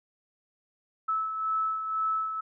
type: beating tone pair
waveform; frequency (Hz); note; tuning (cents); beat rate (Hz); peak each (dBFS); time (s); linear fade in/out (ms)
sine; 1304 / 1306; E6 / E6; -19 / -17; 2; -27 / -36; 1.08-2.41; 10
effects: none